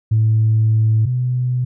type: tone pair in turn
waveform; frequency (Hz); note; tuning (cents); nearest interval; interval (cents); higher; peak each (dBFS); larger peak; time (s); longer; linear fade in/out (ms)
sine; 110 / 125.25; A2 / B2; 0 / +25; major second; 225; second; -10 / -15; first; 0.11-1.06 / 1.06-1.65; first; 10
effects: tanh soft clip ceiling -7 dBFS